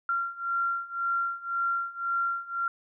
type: beating tone pair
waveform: sine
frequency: 1376 / 1377.9 Hz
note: F6 / F6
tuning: -26 / -24 cents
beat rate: 1.9 Hz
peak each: -31 / -29 dBFS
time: 0.09-2.68 s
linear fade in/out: 2 ms
effects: none